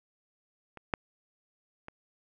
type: clicks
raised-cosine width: 0.5 ms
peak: -30 / -12 / -27 dBFS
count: 3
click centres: 0.773 / 0.938 / 1.884 s
effects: none